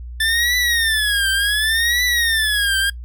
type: tone with vibrato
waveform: 25% pulse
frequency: 1760 Hz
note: A6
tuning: in tune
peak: -12 dBFS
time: 0.2-2.9 s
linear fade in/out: 5 ms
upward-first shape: triangle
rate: 0.68 Hz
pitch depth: 210 cents each way
effects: noise-tail reverb RT60 0.1 s tail -21 dB re dry + added 60 Hz sine -29 dBFS peak until 3.04 s